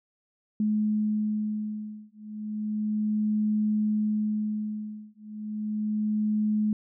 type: beating tone pair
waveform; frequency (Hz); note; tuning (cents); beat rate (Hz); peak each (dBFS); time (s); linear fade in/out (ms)
sine; 212.6 / 212.93; G#3 / G#3; +41 / +43; 0.33; -28; 0.6-6.73; 2
effects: none